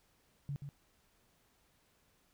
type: tone with echo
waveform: sine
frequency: 141.7 Hz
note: C#3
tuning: 38 cents sharp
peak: -36 dBFS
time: 0.49-0.56 s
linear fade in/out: 0 ms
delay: 130 ms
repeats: 1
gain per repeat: -6 dB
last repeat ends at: 0.69 s
effects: pink hiss -72 dBFS RMS until 2.33 s